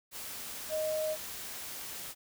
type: tone in noise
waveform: sine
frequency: 622.3 Hz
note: D#5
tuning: in tune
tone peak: -30 dBFS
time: 0.69-1.17 s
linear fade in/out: 50 ms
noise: white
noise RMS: -42 dBFS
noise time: 0.11-2.15 s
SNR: +9 dB
effects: none